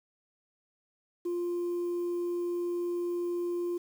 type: tone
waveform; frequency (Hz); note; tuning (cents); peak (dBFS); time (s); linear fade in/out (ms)
sine; 349.2; F4; 0; -27; 1.25-3.78; 10
effects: tanh soft clip ceiling -28 dBFS + 9-bit